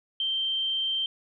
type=tone; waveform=sine; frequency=3136 Hz; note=G7; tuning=in tune; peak=-25 dBFS; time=0.2-1.06 s; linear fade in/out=2 ms; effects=none